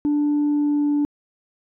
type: tone with pitch glide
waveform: sine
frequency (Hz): 293.7 to 291.8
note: D4 to D4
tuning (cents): 0 to -11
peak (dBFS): -15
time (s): 0.05-1.05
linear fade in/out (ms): 0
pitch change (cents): -11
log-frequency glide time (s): 0.46-0.92
effects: tanh soft clip ceiling -15 dBFS